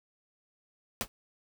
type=noise with exponential decay; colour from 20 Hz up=pink; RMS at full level=-26 dBFS; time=1.01-1.08 s; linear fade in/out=0 ms; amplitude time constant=15 ms; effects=none